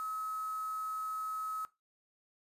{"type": "tone with quantisation", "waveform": "sine", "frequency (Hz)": 1283, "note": "E6", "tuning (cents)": -47, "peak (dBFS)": -36, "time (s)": [0, 1.65], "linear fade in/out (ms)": 0, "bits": 8, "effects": ["noise-tail reverb RT60 0.2 s tail -17 dB re dry", "resampled to 32000 Hz"]}